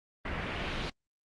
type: noise with low-pass filter sweep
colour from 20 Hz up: pink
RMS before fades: -35 dBFS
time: 0.25-0.9 s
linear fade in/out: 5 ms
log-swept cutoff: 2000 to 3700 Hz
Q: 1.9
effects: Opus 24 kbps